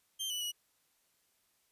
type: tone with pitch steps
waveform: sawtooth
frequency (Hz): 3151 / 2968 / 2916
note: G7 / F#7 / F#7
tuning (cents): +8 / +5 / -26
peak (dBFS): -32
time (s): 0.19-0.52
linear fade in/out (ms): 20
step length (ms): 110
effects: white hiss -74 dBFS RMS until 1.71 s + resampled to 32000 Hz